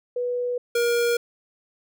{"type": "tone pair in turn", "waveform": ["sine", "square"], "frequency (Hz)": [490.6, 474.2], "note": ["B4", "A#4"], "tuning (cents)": [-12, 30], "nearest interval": "minor second", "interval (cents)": 58, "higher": "first", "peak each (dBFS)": [-23, -20], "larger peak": "second", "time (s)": [[0.16, 0.58], [0.75, 1.17]], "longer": "neither", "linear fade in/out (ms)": 5, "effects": []}